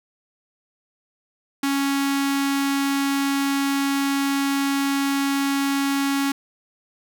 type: tone with notch filter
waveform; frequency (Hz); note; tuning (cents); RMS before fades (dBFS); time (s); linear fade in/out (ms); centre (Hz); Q
sawtooth; 277.2; C#4; 0; -22; 1.63-6.32; 5; 560; 1.6
effects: none